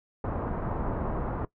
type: low-pass noise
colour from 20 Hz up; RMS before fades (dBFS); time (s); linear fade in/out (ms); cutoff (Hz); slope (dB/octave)
pink; -31; 0.24-1.45; 2; 1200; 24
effects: noise-tail reverb RT60 0.1 s tail -19 dB re dry